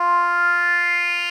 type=tone with band-pass filter sweep; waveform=10% pulse; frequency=349.2 Hz; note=F4; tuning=in tune; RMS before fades=-19 dBFS; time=0-1.3 s; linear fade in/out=5 ms; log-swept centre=930 to 2900 Hz; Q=6; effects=none